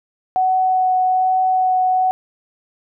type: tone with vibrato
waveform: sine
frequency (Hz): 745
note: F#5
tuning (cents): +12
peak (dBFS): -13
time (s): 0.36-2.11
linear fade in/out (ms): 0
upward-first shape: sine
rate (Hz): 1.2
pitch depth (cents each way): 9
effects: none